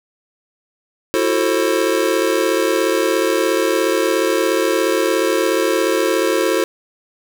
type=chord; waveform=square; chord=F# half-diminished seventh; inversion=third; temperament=just; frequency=333 / 370 / 444 / 532.8 Hz; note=E4 / F#4 / A4 / C5; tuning=+18 / 0 / +16 / +31 cents; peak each=-21 dBFS; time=1.14-6.64 s; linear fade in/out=0 ms; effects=8-bit